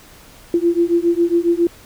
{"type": "beating tone pair", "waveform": "sine", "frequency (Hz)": [338.7, 346], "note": ["E4", "F4"], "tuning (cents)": [47, -16], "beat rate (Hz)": 7.3, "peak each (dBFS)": -16, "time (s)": [0.54, 1.67], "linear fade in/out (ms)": 2, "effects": ["pink hiss -44 dBFS RMS until 1.85 s"]}